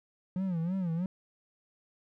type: tone with vibrato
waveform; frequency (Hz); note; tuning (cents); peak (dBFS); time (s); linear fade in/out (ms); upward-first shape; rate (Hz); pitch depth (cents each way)
triangle; 177.1; F3; +24; -27; 0.36-1.06; 2; sine; 3.1; 150
effects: none